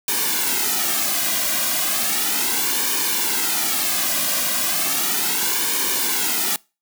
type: noise with flanger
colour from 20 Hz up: white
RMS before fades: -21 dBFS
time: 0.08-6.56 s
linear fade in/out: 2 ms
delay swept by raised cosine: 1.5 to 2.29 ms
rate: 0.35 Hz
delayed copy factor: -0.7
effects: noise-tail reverb RT60 0.3 s tail -25 dB re dry + high-pass 200 Hz 12 dB/octave